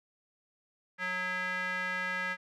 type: tone with band-pass filter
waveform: square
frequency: 183 Hz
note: F#3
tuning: 19 cents flat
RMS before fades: -34 dBFS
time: 0.98-2.37 s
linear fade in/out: 50 ms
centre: 1800 Hz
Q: 4.5
effects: none